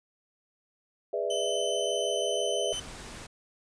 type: chord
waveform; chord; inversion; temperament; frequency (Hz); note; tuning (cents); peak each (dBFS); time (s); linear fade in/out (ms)
sine; E dominant seventh; first; just; 412 / 494.4 / 593.3 / 659.3; G#4 / B4 / D5 / E5; -14 / +2 / +18 / 0; -33; 1.13-2.73; 5
type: tone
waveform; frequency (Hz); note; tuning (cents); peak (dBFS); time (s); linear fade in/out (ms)
sawtooth; 3042; F#7; +47; -29; 1.3-2.8; 5
type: noise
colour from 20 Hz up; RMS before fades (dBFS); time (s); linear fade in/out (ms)
pink; -43; 2.72-3.27; 10
effects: resampled to 22050 Hz